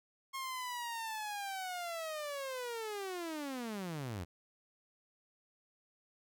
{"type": "linear sweep", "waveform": "sawtooth", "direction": "down", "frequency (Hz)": [1081, 79.6], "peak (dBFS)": -35, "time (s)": [0.33, 4.25], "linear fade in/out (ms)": 20, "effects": []}